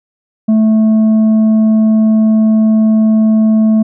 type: tone with tanh clipping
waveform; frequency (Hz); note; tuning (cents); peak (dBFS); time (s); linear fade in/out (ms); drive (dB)
triangle; 218.7; A3; -10; -7; 0.48-3.83; 10; 9
effects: none